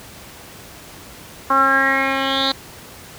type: tone with low-pass filter sweep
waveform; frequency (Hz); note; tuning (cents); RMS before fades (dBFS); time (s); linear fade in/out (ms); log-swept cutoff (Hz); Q
10% pulse; 270; C#4; -45; -17; 1.5-2.52; 5; 1200 to 4100; 7.5
effects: pink hiss -39 dBFS RMS until 3.18 s + high-pass 60 Hz 12 dB/octave